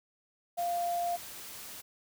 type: tone in noise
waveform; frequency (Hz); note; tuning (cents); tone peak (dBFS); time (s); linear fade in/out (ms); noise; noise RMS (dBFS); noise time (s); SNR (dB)
sine; 696; F5; -6; -29; 0.57-1.17; 20; white; -45; 0.57-1.82; +13
effects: none